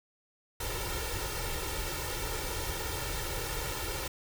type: noise with comb filter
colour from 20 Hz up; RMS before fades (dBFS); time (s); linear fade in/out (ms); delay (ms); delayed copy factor
pink; -35; 0.6-4.08; 5; 2.2; +0.85
effects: none